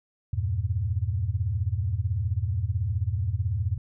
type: chord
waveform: sine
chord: E diminished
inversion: none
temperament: equal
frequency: 82.41 / 98 / 116.54 Hz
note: E2 / G2 / Bb2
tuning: 0 / 0 / 0 cents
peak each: -29 / -27 / -30 dBFS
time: 0.33-3.78 s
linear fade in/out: 5 ms
effects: none